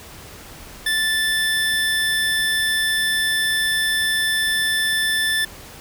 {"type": "tone", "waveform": "25% pulse", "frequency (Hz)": 1760, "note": "A6", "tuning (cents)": 0, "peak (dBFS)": -14, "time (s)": [0.86, 5.45], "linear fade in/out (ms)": 5, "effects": ["pink hiss -40 dBFS RMS until 5.8 s"]}